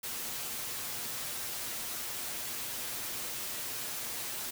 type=noise with comb filter; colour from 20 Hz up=white; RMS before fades=-38 dBFS; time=0.03-4.51 s; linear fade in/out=10 ms; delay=8.3 ms; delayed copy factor=+0.5; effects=none